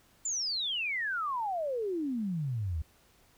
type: exponential sweep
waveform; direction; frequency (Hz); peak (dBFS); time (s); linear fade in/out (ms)
sine; down; 7320 to 73.42; -30; 0.25-2.82; 5
effects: pink hiss -64 dBFS RMS until 3.37 s